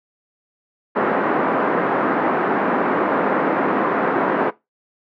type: band-pass noise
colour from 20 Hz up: pink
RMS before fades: -19 dBFS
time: 0.95-4.51 s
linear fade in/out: 20 ms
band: 230 to 1600 Hz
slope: 24 dB/octave
effects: noise-tail reverb RT60 0.2 s tail -19 dB re dry